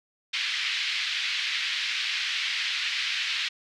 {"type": "band-pass noise", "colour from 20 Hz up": "pink", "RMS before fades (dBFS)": -29, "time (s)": [0.33, 3.49], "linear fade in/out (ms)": 10, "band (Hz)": [2000, 4300], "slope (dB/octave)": 24, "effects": []}